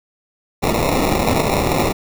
white noise with sample-and-hold, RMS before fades -17 dBFS, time 0.62-1.93 s, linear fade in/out 20 ms, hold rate 1575 Hz, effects none

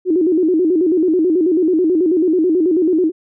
sine tone with vibrato, 340 Hz, F4, 46 cents flat, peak -11 dBFS, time 0.05-3.12 s, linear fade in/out 50 ms, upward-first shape square, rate 9.2 Hz, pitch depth 130 cents each way, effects none

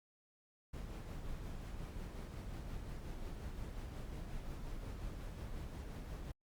brown noise with tremolo, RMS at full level -44 dBFS, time 0.73-6.32 s, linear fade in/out 10 ms, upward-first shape sine, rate 5.6 Hz, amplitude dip 30%, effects Opus 48 kbps

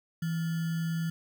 sine tone with sample-and-hold, 164.7 Hz, E3, 1 cent flat, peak -28 dBFS, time 0.22-1.1 s, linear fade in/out 5 ms, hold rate 1575 Hz, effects none

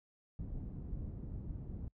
pink low-pass noise, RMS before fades -43 dBFS, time 0.39-1.88 s, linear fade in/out 2 ms, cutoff 190 Hz, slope 12 dB/octave, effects noise-tail reverb RT60 0.1 s tail -26 dB re dry

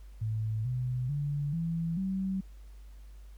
sine tone with pitch steps, 109.5 / 125.78 / 144.49 / 165.97 / 190.65 Hz, A2 / B2 / D3 / E3 / G3, -8 / +32 / -28 / +12 / -48 cents, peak -29 dBFS, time 0.21-2.41 s, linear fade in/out 10 ms, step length 440 ms, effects added 50 Hz sine -46 dBFS peak until 3.37 s + pink hiss -66 dBFS RMS until 3.37 s

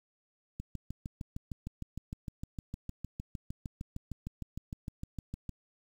click train, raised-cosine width 5 ms, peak -26 dBFS, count 33, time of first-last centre 0.6-5.493 s, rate 6.54 Hz, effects 9-bit

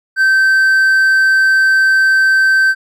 triangle tone, 1551 Hz, G6, 19 cents flat, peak -6 dBFS, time 0.16-2.75 s, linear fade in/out 50 ms, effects none

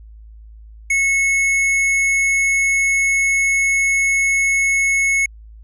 sine tone with hard clipping, 2193 Hz, C#7, 19 cents flat, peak -15 dBFS, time 0.9-5.26 s, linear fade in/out 5 ms, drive 16 dB, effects added 54 Hz sine -37 dBFS peak until 5.63 s + low-pass 11000 Hz 12 dB/octave

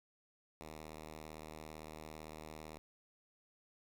5% pulse tone, 77.78 Hz, D#2, in tune, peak -37 dBFS, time 0.61-2.78 s, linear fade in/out 0 ms, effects none

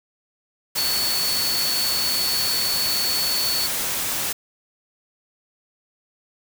sine tone in noise, 4435 Hz, C#8, in tune, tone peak -22 dBFS, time 0.77-3.67 s, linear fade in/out 10 ms, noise white, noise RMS -25 dBFS, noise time 0.75-4.33 s, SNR 0 dB, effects none

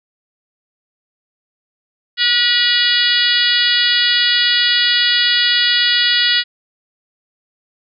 harmonic tone, 483.7 Hz, B4, 36 cents flat, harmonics 3 / 4 / 5 / 6 / 7 / 8 / 9 / 10, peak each -22 / -18 / -28 / -18 / -18 / -20 / -20 / -22 dBFS, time 2.17-6.44 s, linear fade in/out 50 ms, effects none

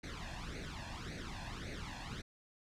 pink noise with flanger, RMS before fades -44 dBFS, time 0.03-2.22 s, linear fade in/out 10 ms, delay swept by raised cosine 0.47 to 1.19 ms, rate 1.8 Hz, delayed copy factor +0.8, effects low-pass 5000 Hz 12 dB/octave

